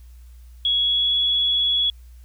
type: tone with pitch glide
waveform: sine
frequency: 3342 to 3371 Hz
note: G#7 to G#7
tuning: +10 to +25 cents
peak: -17 dBFS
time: 0.65-1.9 s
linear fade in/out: 2 ms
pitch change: +15 cents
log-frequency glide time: 0.75-1.14 s
effects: added 60 Hz sine -41 dBFS peak until 2.24 s + white hiss -61 dBFS RMS until 2.24 s